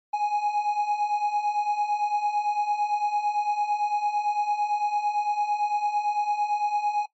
triangle beating tone pair, 825 / 833.9 Hz, G#5 / G#5, -12 / +7 cents, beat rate 8.9 Hz, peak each -27 / -22 dBFS, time 0.13-7.06 s, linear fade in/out 10 ms, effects noise-tail reverb RT60 0.1 s tail -17 dB re dry + MP3 32 kbps

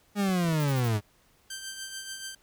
40% pulse linear sweep, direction down, 207.7 to 100 Hz, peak -23 dBFS, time 0.15-1.01 s, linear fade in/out 50 ms
clicks, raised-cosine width 2 ms, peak -31 dBFS, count 5, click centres 0.293 / 0.451 / 0.488 / 0.528 / 0.859 s
violet noise bursts, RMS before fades -42 dBFS, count 4, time 0.6-0.881 s, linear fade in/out 2 ms, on 41 ms, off 39 ms
10% pulse tone with tremolo, 1564 Hz, G6, 4 cents flat, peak -26 dBFS, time 1.5-2.35 s, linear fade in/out 5 ms, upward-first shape triangle, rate 6.9 Hz, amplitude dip 55%
effects pink hiss -64 dBFS RMS until 2.42 s

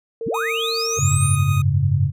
sine tone, 455.7 Hz, A#4, 39 cents flat, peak -24 dBFS, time 0.21-0.99 s, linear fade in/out 2 ms
sine linear sweep, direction up, 73.42 to 9840 Hz, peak -22 dBFS, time 0.26-1.36 s, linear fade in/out 10 ms
25% pulse tone with tremolo, 1244.5 Hz, D#6, in tune, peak -22 dBFS, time 0.34-1.62 s, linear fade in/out 5 ms, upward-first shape sine, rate 6.9 Hz, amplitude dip 30%
sine chord, F# suspended second, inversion none, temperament equal, 92.5 / 103.83 / 138.59 Hz, F#2 / G#2 / C#3, 0 / 0 / 0 cents, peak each -20 / -20 / -18 dBFS, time 0.97-2.12 s, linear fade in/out 50 ms
effects none

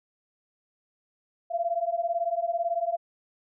sine beating tone pair, 673 / 691 Hz, E5 / F5, +36 / -19 cents, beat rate 18 Hz, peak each -28 dBFS, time 1.5-2.97 s, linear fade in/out 20 ms, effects none

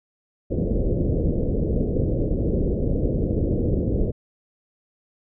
pink low-pass noise, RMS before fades -22 dBFS, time 0.5-4.12 s, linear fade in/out 20 ms, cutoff 540 Hz, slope 48 dB/octave, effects none

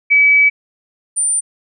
sine tone pair in turn, 2287 / 9148 Hz, D7 / D9, -47 / -47 cents, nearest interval 2 octaves, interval 2400 cents, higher second, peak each -7 / -13 dBFS, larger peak first, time 0.1-0.5 / 1.16-1.41 s, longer first, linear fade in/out 20 ms, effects none

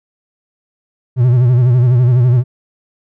triangle tone with vibrato, 123.7 Hz, B2, 3 cents sharp, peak -5 dBFS, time 1.16-2.44 s, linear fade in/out 50 ms, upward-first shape sine, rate 12 Hz, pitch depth 83 cents each way, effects none

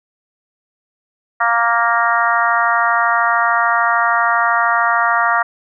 harmonic tone, 233.1 Hz, A#3, in tune, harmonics 3 / 4 / 5 / 6 / 7 / 8, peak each -19 / -20 / -17 / -18 / -25 / -20 dBFS, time 1.4-5.43 s, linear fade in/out 10 ms, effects none

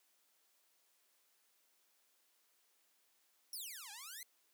5% pulse exponential two-way sweep, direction down then up, 5680 to 784 to 2121 Hz, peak -37 dBFS, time 3.53-4.23 s, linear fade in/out 2 ms, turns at 3.91 s, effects white hiss -75 dBFS RMS until 4.53 s + high-pass 300 Hz 12 dB/octave

